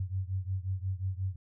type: beating tone pair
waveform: sine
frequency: 92.5 / 98.1 Hz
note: F#2 / G2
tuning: 0 / +2 cents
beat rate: 5.6 Hz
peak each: -33 / -35 dBFS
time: 0-1.36 s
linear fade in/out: 5 ms
effects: none